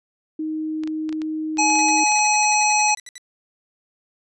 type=tone; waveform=sine; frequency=312.4 Hz; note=D#4; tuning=7 cents sharp; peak=-23 dBFS; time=0.39-2.04 s; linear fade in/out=5 ms
type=clicks; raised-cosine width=0.2 ms; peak=-20 dBFS; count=12; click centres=0.836 / 0.875 / 1.092 / 1.127 / 1.218 / 1.572 / 1.702 / 1.755 / 1.792 / 1.886 / 2.12 / 2.191 s
type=harmonic tone; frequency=845 Hz; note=G#5; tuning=30 cents sharp; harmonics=1 / 3 / 5 / 7 / 9; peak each=-18 / -21 / -28 / -22 / -27 dBFS; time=1.58-2.95 s; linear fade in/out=10 ms
type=tone bursts; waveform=10% pulse; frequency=1975.5 Hz; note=B6; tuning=in tune; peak=-26 dBFS; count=16; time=1.79-3.18 s; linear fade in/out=0 ms; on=25 ms; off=66 ms
effects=resampled to 22050 Hz